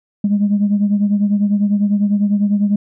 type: beating tone pair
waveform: sine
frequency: 203.2 / 213.2 Hz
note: G#3 / G#3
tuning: -38 / +46 cents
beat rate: 10 Hz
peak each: -12 / -18 dBFS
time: 0.24-2.76 s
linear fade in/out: 5 ms
effects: tanh soft clip ceiling -7 dBFS